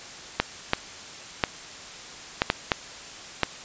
clicks, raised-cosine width 0.3 ms, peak -3 dBFS, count 7, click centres 0.4 / 0.734 / 1.438 / 2.419 / 2.501 / 2.718 / 3.433 s, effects white hiss -41 dBFS RMS until 3.64 s + resampled to 16000 Hz

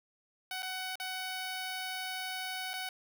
10% pulse tone with dropouts, 748 Hz, F#5, 19 cents sharp, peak -28 dBFS, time 0.51-2.89 s, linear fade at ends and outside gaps 2 ms, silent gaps 0.623-0.629 / 0.956-0.999 / 2.734-2.738 s, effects none

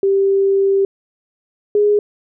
sine tone pair in turn, 392 / 414.3 Hz, G4 / G#4, 0 / -4 cents, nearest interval minor second, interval 96 cents, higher second, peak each -11 / -10 dBFS, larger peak second, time 0.03-0.85 / 1.75-1.99 s, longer first, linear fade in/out 2 ms, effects none

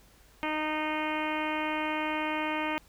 harmonic tone, 308.1 Hz, D#4, 17 cents flat, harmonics 1 / 2 / 3 / 4 / 5 / 6 / 7 / 8 / 9 / 10, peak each -34 / -37 / -34 / -39 / -41 / -42 / -38 / -39 / -44 / -45 dBFS, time 0.43-2.78 s, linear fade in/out 0 ms, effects added 50 Hz sine -60 dBFS peak until 2.88 s + pink hiss -60 dBFS RMS until 2.88 s

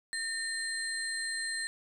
sine tone cluster, 1815 / 4157 / 8120 Hz, A#6 / C8 / B8, -47 / -12 / +47 cents, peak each -35 / -38 / -39 dBFS, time 0.13-1.67 s, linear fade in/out 0 ms, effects 10-bit

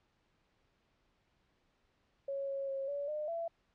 sine tone with pitch steps, 552 / 549 / 543 / 570 / 605 / 671 Hz, C#5 / C#5 / C#5 / C#5 / D#5 / E5, -7 / -17 / -36 / +48 / -49 / +31 cents, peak -35 dBFS, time 2.28-3.48 s, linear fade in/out 5 ms, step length 200 ms, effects pink hiss -75 dBFS RMS until 3.74 s + low-pass 4000 Hz 12 dB/octave

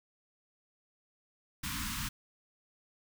pink band-stop noise, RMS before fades -37 dBFS, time 1.63-2.09 s, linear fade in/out 10 ms, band 290 to 940 Hz, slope 96 dB/octave, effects none

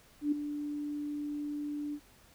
sine tone with ADSR envelope, 293.7 Hz, D4, in tune, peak -24 dBFS, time 0.21-2 s, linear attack 110 ms, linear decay 8 ms, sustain -10 dB, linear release 65 ms, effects pink hiss -61 dBFS RMS until 2.34 s

